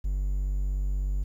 triangle tone, 48.25 Hz, G1, 27 cents flat, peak -23 dBFS, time 0.04-1.24 s, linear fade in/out 10 ms, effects 10-bit

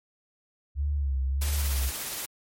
sine tone with vibrato, 69.3 Hz, C#2, in tune, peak -24 dBFS, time 0.75-1.92 s, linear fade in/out 50 ms, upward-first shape sine, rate 1.6 Hz, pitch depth 86 cents each way
white noise with tremolo, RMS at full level -33 dBFS, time 1.41-2.26 s, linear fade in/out 10 ms, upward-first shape sine, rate 17 Hz, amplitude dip 25%
effects MP3 64 kbps

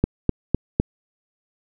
click train, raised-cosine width 3 ms, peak -3 dBFS, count 4, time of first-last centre 0.04-0.799 s, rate 3.95 Hz, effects none

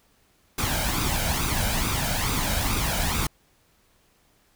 pink noise with flanger, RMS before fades -25 dBFS, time 0.58-3.27 s, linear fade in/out 5 ms, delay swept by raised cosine 0.82 to 1.33 ms, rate 2.3 Hz, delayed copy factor +0.6, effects pink hiss -63 dBFS RMS until 4.55 s

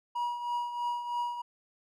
triangle tone with tremolo, 961 Hz, B5, 48 cents flat, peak -26 dBFS, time 0.15-1.42 s, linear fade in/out 10 ms, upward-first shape triangle, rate 3.1 Hz, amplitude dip 65%, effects none

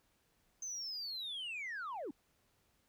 sine linear sweep, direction down, 6300 to 241.9 Hz, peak -38 dBFS, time 0.62-2.11 s, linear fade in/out 5 ms, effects tanh soft clip ceiling -38 dBFS + pink hiss -75 dBFS RMS until 2.88 s

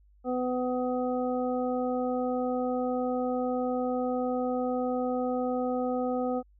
harmonic tone, 251.2 Hz, B3, 30 cents sharp, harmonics 1 / 2 / 3 / 5, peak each -30 / -30 / -34 / -41 dBFS, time 0.24-6.43 s, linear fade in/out 50 ms, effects added 50 Hz sine -57 dBFS peak until 6.59 s

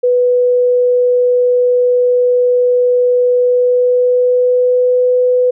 sine tone with pitch glide, 493.9 to 499.1 Hz, B4 to B4, 0 to +18 cents, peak -8 dBFS, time 0.03-5.51 s, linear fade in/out 10 ms, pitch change +18 cents, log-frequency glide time 3.36-5.03 s, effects none

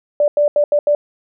sine tone bursts at uneven times, 587.3 Hz, D5, in tune, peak -10 dBFS, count 5, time 0.2-0.28 / 0.37-0.48 / 0.56-0.64 / 0.72-0.79 / 0.87-0.95 s, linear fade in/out 2 ms, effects none

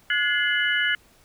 sine tone cluster, 1448 / 1701 / 2084 / 2960 Hz, F#6 / G#6 / C7 / F#7, -38 / +41 / -7 / 0 cents, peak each -25 / -24 / -27 / -27 dBFS, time 0.1-0.95 s, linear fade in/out 2 ms, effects pink hiss -57 dBFS RMS until 1.24 s

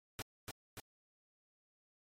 pink noise with echo, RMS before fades -42 dBFS, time 0.19-0.22 s, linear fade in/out 0 ms, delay 290 ms, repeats 2, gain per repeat -3 dB, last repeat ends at 0.8 s, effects MP3 64 kbps

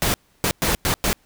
pink noise bursts at uneven times, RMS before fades -20 dBFS, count 5, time 0.02-0.14 / 0.44-0.51 / 0.62-0.75 / 0.85-0.94 / 1.04-1.13 s, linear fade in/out 0 ms, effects pink hiss -60 dBFS RMS until 1.25 s

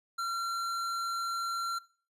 sine tone with tanh clipping, 1367 Hz, F6, 37 cents flat, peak -33 dBFS, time 0.18-1.79 s, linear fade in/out 10 ms, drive 16 dB, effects noise-tail reverb RT60 0.5 s tail -23 dB re dry + resampled to 32000 Hz

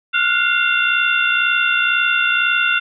sine tone cluster, 1396 / 1458 / 2106 / 2747 / 3534 Hz, F6 / F#6 / C7 / F7 / A7, -1 / -26 / +11 / -29 / +7 cents, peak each -19 / -19 / -27 / -18 / -24 dBFS, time 0.13-2.8 s, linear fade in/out 20 ms, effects none

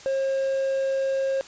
triangle tone, 538 Hz, C5, 48 cents sharp, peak -20 dBFS, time 0.06-1.41 s, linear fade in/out 0 ms, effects white hiss -45 dBFS RMS until 1.47 s + resampled to 16000 Hz

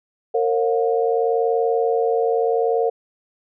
sine tone cluster, 458.3 / 539 / 717 Hz, A#4 / C#5 / F5, -29 / -49 / +45 cents, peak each -18 / -24 / -23 dBFS, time 0.34-2.9 s, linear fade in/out 10 ms, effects none

